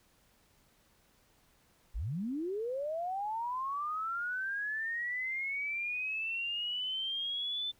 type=linear sweep; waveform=sine; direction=up; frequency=34.65 to 3545 Hz; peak=-33 dBFS; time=1.94-7.72 s; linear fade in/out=20 ms; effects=pink hiss -68 dBFS RMS until 7.79 s